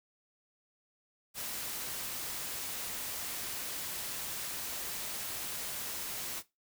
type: noise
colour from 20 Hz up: white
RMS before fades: -39 dBFS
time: 1.34-6.43 s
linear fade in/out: 50 ms
effects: noise-tail reverb RT60 0.2 s tail -17 dB re dry

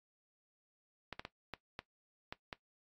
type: clicks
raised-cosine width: 0.3 ms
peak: -25 dBFS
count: 7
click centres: 1.127 / 1.195 / 1.251 / 1.537 / 1.791 / 2.325 / 2.528 s
effects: noise-tail reverb RT60 0.1 s tail -17 dB re dry + AAC 32 kbps

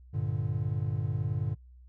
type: chord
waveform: triangle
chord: G minor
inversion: none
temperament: equal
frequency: 98 / 116.54 / 146.83 Hz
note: G2 / Bb2 / D3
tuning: 0 / 0 / 0 cents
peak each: -31 dBFS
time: 0.13-1.55 s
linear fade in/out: 20 ms
effects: noise-tail reverb RT60 0.1 s tail -19 dB re dry + added 62 Hz sine -50 dBFS peak until 1.88 s

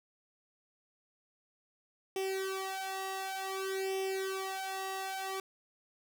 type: tone with flanger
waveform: sawtooth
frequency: 383.5 Hz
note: G4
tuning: 38 cents flat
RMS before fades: -37 dBFS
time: 2.16-5.4 s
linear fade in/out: 2 ms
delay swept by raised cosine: 0.35 to 1.55 ms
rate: 0.55 Hz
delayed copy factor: +0.95
effects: none

